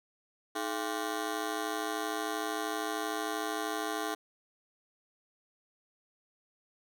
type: ring-modulated tone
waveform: 15% pulse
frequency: 370 Hz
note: F#4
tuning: in tune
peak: -23 dBFS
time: 0.55-4.15 s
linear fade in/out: 10 ms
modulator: 56.5 Hz
effects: none